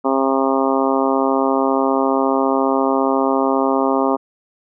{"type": "harmonic tone", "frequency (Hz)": 134.6, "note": "C3", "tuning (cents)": 49, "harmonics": [2, 3, 4, 5, 6, 7, 8, 9], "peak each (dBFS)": [-19, -21, -22, -23, -24, -24, -25, -26], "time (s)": [0.04, 4.17], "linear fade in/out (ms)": 20, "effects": []}